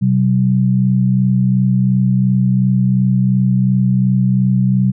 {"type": "tone pair together", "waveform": "sine", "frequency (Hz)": [127.6, 190.41], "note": ["C3", "F#3"], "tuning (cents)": [-43, 50], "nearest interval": "perfect fifth", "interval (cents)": 693, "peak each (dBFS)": -13, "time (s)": [0.01, 4.92], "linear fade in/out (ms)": 20, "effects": []}